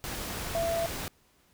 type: tone in noise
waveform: sine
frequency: 670 Hz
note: E5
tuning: 28 cents sharp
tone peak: -27 dBFS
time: 0.55-0.86 s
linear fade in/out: 0 ms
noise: pink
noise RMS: -36 dBFS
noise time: 0.04-1.08 s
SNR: +6 dB
effects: pink hiss -65 dBFS RMS until 1.53 s